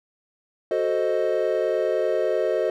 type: chord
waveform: triangle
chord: F# diminished seventh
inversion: none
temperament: equal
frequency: 370 / 440 / 523.3 / 622.3 Hz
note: F#4 / A4 / C5 / Eb5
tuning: 0 / 0 / 0 / 0 cents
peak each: -25 / -24 / -24 / -23 dBFS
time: 0.71-2.7 s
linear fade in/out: 2 ms
effects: none